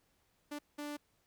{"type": "tone bursts at uneven times", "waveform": "sawtooth", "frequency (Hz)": 293.7, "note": "D4", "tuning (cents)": 0, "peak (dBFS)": -36, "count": 2, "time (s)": [[0.51, 0.59], [0.78, 0.97]], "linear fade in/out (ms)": 10, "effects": ["pink hiss -75 dBFS RMS until 1.26 s"]}